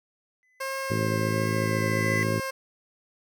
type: tone with exponential growth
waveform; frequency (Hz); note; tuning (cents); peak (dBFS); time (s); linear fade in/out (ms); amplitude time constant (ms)
triangle; 2014; B6; +33; -23; 0.43-2.23; 0; 390
type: tone with vibrato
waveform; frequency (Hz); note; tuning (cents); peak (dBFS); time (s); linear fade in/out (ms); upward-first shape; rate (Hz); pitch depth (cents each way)
15% pulse; 534; C5; +35; -23; 0.6-2.51; 10; triangle; 1.4; 11
type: harmonic tone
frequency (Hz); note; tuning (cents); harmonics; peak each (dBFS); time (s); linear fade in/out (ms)
54.1; A1; -29; 2 / 3 / 4 / 5 / 6 / 7 / 8 / 9 / 10; -28 / -32 / -32 / -37 / -35 / -33 / -40 / -41 / -37; 0.9-2.4; 5
effects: none